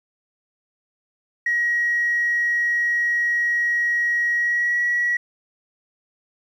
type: tone with pitch glide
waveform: sine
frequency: 1900 to 1925.4 Hz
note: A#6 to B6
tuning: +33 to -45 cents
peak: -17 dBFS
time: 1.46-5.17 s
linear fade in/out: 5 ms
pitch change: +22 cents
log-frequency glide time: 4.36-4.81 s
effects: tanh soft clip ceiling -13 dBFS + 9-bit